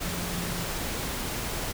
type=tone in noise; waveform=sine; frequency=174.61 Hz; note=F3; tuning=in tune; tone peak=-34 dBFS; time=0.03-0.63 s; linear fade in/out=20 ms; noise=pink; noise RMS=-32 dBFS; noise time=0-1.73 s; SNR=-5 dB; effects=none